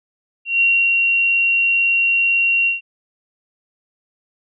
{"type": "tone with ADSR envelope", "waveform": "sine", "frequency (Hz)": 2749, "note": "F7", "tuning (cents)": -28, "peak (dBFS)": -11, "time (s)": [0.45, 2.81], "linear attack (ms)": 160, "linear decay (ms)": 290, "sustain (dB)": -2, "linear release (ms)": 140, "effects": []}